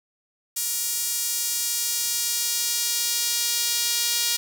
sawtooth tone with high-pass filter sweep, 473.1 Hz, A#4, 26 cents sharp, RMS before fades -25 dBFS, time 0.56-4.37 s, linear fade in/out 10 ms, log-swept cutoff 7400 to 4300 Hz, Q 1, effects none

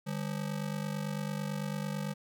square ring-modulated tone, 174.61 Hz, F3, in tune, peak -31 dBFS, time 0.06-2.14 s, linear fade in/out 20 ms, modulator 24.5 Hz, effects none

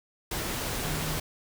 sine tone in noise, 155.4 Hz, D#3, 2 cents flat, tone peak -34 dBFS, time 0.84-1.17 s, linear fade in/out 5 ms, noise pink, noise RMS -32 dBFS, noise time 0.31-1.2 s, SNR -5 dB, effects none

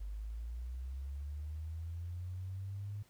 sine linear sweep, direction up, 49.14 to 103.83 Hz, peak -39 dBFS, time 0-3.03 s, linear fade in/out 10 ms, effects pink hiss -68 dBFS RMS until 3.09 s

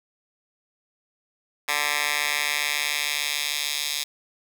10% pulse tone with high-pass filter sweep, 146.83 Hz, D3, in tune, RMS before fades -26 dBFS, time 1.68-4.04 s, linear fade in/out 10 ms, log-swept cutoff 1500 to 3700 Hz, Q 1.3, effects none

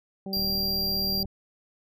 harmonic tone, 193.1 Hz, G3, 26 cents flat, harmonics 1 / 2 / 3 / 4, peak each -33 / -39 / -43 / -45 dBFS, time 0.26-1.25 s, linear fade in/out 2 ms
square tone, 4749 Hz, D8, 18 cents sharp, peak -26 dBFS, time 0.33-1.23 s, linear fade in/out 2 ms
click train, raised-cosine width 5 ms, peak -27 dBFS, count 35, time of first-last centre 0.37-1.255 s, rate 38.4 Hz
effects none

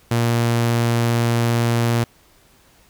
sawtooth tone, 117.5 Hz, A#2, 14 cents sharp, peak -12 dBFS, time 0.11-2.04 s, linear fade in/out 5 ms, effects pink hiss -54 dBFS RMS until 2.89 s

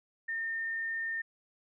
sine tone, 1817 Hz, A#6, 45 cents flat, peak -32 dBFS, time 0.28-1.22 s, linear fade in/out 10 ms, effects none

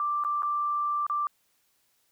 sine tone with dropouts, 1177 Hz, D6, 3 cents sharp, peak -25 dBFS, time 0-1.27 s, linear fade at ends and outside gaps 1 ms, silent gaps 0.238-0.248 / 0.422-0.431 / 1.066-1.098 s, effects white hiss -70 dBFS RMS until 2.11 s

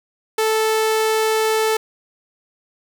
sawtooth tone, 438.8 Hz, A4, 5 cents flat, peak -12 dBFS, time 0.38-1.77 s, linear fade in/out 5 ms, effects none

